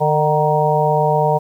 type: harmonic tone with a mistuned harmonic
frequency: 151.4 Hz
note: D#3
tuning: 47 cents flat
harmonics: 1 / 3 / 4 / 5 / 6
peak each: -19 / -19 / -19 / -19 / -19 dBFS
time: 0-1.39 s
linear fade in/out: 20 ms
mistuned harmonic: 6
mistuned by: +56 cents
effects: 8-bit